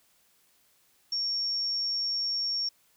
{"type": "tone", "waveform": "sine", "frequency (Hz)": 5510, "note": "F8", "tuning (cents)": -24, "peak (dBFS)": -27, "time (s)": [1.12, 2.69], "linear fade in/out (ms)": 5, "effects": ["white hiss -66 dBFS RMS until 2.96 s"]}